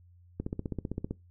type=click train; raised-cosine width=3 ms; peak=-20 dBFS; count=12; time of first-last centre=0.4-1.11 s; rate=15.5 Hz; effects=noise-tail reverb RT60 0.2 s tail -21 dB re dry + added 88 Hz sine -55 dBFS peak until 1.3 s